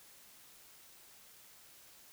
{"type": "silence", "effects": ["white hiss -59 dBFS RMS until 2.12 s"]}